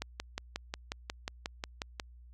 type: click train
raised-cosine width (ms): 0.2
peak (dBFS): -18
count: 12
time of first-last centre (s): 0.02-1.998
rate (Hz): 5.56
effects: added 60 Hz sine -51 dBFS peak until 2.33 s + AAC 64 kbps